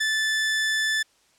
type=tone; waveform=sawtooth; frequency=1751 Hz; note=A6; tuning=9 cents flat; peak=-18 dBFS; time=0-1.03 s; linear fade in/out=10 ms; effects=white hiss -62 dBFS RMS until 1.38 s + low-pass 8000 Hz 12 dB/octave